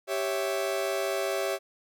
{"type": "chord", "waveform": "40% pulse", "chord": "C# diminished", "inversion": "second", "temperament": "equal", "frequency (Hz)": [392, 554.4, 659.3], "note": ["G4", "C#5", "E5"], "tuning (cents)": [0, 0, 0], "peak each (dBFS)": -31, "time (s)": [0.07, 1.59], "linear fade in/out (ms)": 50, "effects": []}